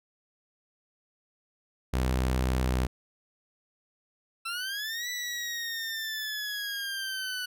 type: tone with pitch glide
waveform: sawtooth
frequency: 63.7 to 63.15 Hz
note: C2 to B1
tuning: -46 to +39 cents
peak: -21 dBFS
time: 1.93-2.87 s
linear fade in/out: 10 ms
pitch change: -15 cents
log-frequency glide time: 2.64-2.7 s
type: linear two-way sweep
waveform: 20% pulse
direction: up then down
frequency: 1330 to 1975.5 to 1481 Hz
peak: -27 dBFS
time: 4.45-7.46 s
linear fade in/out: 10 ms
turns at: 5.09 s
effects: none